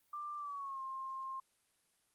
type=tone with pitch glide; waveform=sine; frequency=1185 to 1061.8 Hz; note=D6 to C6; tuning=+15 to +25 cents; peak=-40 dBFS; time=0.13-1.4 s; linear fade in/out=5 ms; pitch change=-190 cents; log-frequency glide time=0.37-0.81 s; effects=white hiss -75 dBFS RMS until 2.14 s + Opus 32 kbps